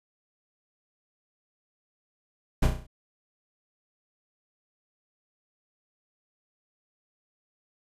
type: noise with echo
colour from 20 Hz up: brown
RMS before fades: -18 dBFS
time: 2.62-2.67 s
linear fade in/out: 10 ms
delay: 33 ms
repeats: 6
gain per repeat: -5 dB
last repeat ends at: 2.868 s
effects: resampled to 32000 Hz